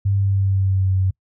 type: tone with pitch glide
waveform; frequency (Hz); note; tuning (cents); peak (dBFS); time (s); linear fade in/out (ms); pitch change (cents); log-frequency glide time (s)
sine; 99 to 94.42; G2 to F#2; +18 to +36; -15; 0.05-1.11; 10; -82; 0.15-0.95
effects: noise-tail reverb RT60 0.1 s tail -25 dB re dry